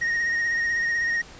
triangle tone with vibrato, 1864.7 Hz, A#6, in tune, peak -20 dBFS, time 0.01-1.22 s, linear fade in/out 10 ms, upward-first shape sine, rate 16 Hz, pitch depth 23 cents each way, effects pink hiss -45 dBFS RMS until 1.39 s + resampled to 16000 Hz

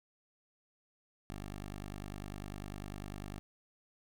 10% pulse tone, 50 Hz, G1, 35 cents sharp, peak -34 dBFS, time 1.3-3.39 s, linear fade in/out 0 ms, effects none

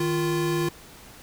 square tone pair together, 155.78 / 346.9 Hz, D#3 / F4, +2 / -12 cents, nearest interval octave + major second, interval 1386 cents, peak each -28 / -25 dBFS, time 0-0.69 s, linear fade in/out 5 ms, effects pink hiss -47 dBFS RMS until 1.22 s

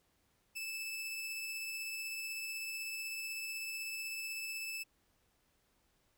sawtooth tone with tremolo, 2627 Hz, E7, 7 cents flat, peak -35 dBFS, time 0.55-4.84 s, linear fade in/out 20 ms, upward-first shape triangle, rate 16 Hz, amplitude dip 25%, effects pink hiss -75 dBFS RMS until 6.17 s

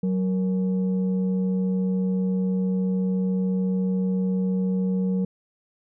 sine tone pair together, 186.73 / 466.2 Hz, F#3 / A#4, +16 / 0 cents, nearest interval octave + major third, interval 1584 cents, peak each -20 / -30 dBFS, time 0.03-5.25 s, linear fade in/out 5 ms, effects tanh soft clip ceiling -16 dBFS

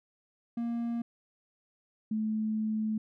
triangle / sine tone pair in turn, 234.4 / 217 Hz, A#3 / A3, +10 / -24 cents, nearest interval minor second, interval 134 cents, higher first, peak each -28 dBFS, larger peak neither, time 0.57-1.02 / 2.11-2.98 s, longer second, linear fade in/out 5 ms, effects none

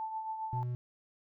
sine tone with tremolo, 880 Hz, A5, in tune, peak -33 dBFS, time 0-0.63 s, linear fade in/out 0 ms, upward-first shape triangle, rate 7.4 Hz, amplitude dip 55%
triangle tone, 122.9 Hz, B2, 8 cents flat, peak -31 dBFS, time 0.53-0.75 s, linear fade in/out 0 ms
effects none

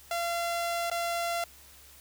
sawtooth tone with dropouts, 685 Hz, F5, 34 cents flat, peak -25 dBFS, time 0.11-1.44 s, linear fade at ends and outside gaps 2 ms, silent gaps 0.9-0.914 s, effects added 69 Hz sine -59 dBFS peak until 2 s + white hiss -54 dBFS RMS until 2 s

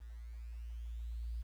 sine tone with level ramp, 57.5 Hz, A#1, 23 cents flat, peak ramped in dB -46 to -37 dBFS, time 0-1.43 s, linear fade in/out 20 ms, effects 11-bit

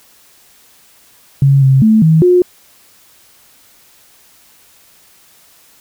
sine tone with pitch steps, 137.9 / 133.7 / 218.8 / 159.7 / 359.1 Hz, C#3 / C3 / A3 / D#3 / F4, -9 / +38 / -9 / +45 / +48 cents, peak -5 dBFS, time 1.42-2.42 s, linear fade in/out 2 ms, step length 200 ms, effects white hiss -47 dBFS RMS until 5.8 s

